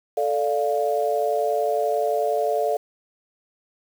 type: chord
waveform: sine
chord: D minor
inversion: second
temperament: equal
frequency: 440 / 587.3 / 698.5 Hz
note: A4 / D5 / F5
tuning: 0 / 0 / 0 cents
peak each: -24 dBFS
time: 0.17-2.77 s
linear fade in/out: 5 ms
effects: 7-bit